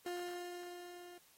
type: tone with level ramp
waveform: 30% pulse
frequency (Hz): 353.3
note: F4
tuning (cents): +20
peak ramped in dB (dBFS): -36 to -50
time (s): 0.06-1.18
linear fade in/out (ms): 2
effects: white hiss -67 dBFS RMS until 1.37 s + AAC 48 kbps